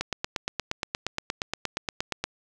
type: click train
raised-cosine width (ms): 0.2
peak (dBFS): -10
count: 20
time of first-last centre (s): 0.01-2.24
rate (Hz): 8.52
effects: none